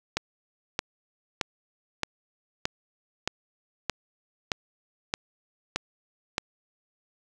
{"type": "click train", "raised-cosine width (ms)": 0.2, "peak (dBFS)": -8, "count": 11, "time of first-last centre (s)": [0.17, 6.381], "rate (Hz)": 1.61, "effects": ["8-bit"]}